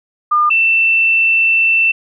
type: tone pair in turn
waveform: sine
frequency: 1208 / 2675 Hz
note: D6 / E7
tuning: +48 / +25 cents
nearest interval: octave + major second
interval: 1377 cents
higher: second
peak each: -9 dBFS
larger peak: neither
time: 0.31-0.5 / 0.5-1.92 s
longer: second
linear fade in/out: 10 ms
effects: none